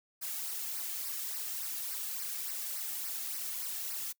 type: noise with flanger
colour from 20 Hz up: blue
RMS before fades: -38 dBFS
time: 0.21-4.13 s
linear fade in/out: 20 ms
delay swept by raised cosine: 0.28 to 2.08 ms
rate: 3.5 Hz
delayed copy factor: -0.75
effects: noise-tail reverb RT60 0.1 s tail -24 dB re dry